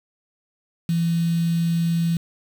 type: tone with quantisation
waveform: sine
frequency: 167.7 Hz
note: E3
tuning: 30 cents sharp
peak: -18 dBFS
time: 0.89-2.17 s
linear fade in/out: 2 ms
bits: 6
effects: none